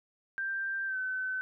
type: tone with pitch glide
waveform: sine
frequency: 1577 to 1520.6 Hz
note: G6 to F#6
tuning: +10 to +47 cents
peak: -31 dBFS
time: 0.38-1.41 s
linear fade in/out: 0 ms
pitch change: -63 cents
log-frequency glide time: 0.86-0.97 s
effects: none